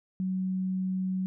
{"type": "tone", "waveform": "sine", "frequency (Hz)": 187, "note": "F#3", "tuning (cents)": 19, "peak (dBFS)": -27, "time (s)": [0.2, 1.26], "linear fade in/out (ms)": 0, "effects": []}